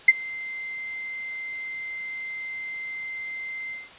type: tone with ADSR envelope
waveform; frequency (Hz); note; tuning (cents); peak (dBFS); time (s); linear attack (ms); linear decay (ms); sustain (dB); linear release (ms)
sine; 2082; C7; -9; -7; 0.08-3.9; 6; 32; -24; 190
effects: white hiss -46 dBFS RMS until 3.98 s + resampled to 8000 Hz